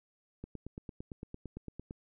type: click train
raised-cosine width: 3 ms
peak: -29 dBFS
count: 14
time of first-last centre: 0.44-1.909 s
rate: 8.85 Hz
effects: none